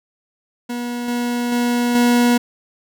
40% pulse tone with level steps, 241.4 Hz, B3, 39 cents flat, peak -22 / -18 / -15 / -11 dBFS, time 0.69-2.38 s, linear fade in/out 10 ms, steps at 1.08 / 1.52 / 1.95 s, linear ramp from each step 2 ms, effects none

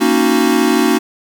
square chord, D# minor seventh, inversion second, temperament equal with one note detuned, 233.1 / 277.2 / 311.1 / 367.9 Hz, A#3 / C#4 / D#4 / F#4, 0 / 0 / 0 / -10 cents, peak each -17 dBFS, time 0-0.99 s, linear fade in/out 20 ms, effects none

